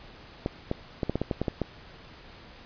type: clicks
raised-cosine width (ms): 2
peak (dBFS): -13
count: 10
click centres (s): 0.461 / 0.714 / 1.032 / 1.096 / 1.156 / 1.216 / 1.312 / 1.416 / 1.482 / 1.617
effects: pink hiss -49 dBFS RMS until 2.65 s + resampled to 11025 Hz